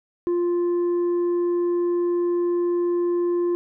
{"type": "tone with tanh clipping", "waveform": "triangle", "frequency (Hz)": 349.2, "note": "F4", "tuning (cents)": 0, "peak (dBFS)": -20, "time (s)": [0.27, 3.55], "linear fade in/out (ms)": 0, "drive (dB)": 8, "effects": []}